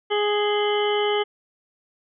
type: harmonic tone with a mistuned harmonic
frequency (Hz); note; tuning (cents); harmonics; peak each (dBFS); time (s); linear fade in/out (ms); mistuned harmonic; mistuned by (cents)
415.3; G#4; 0; 1 / 2 / 3 / 4 / 5 / 7 / 8; -21 / -27 / -31 / -37 / -31 / -29 / -37; 0.1-1.24; 20; 7; +71
effects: none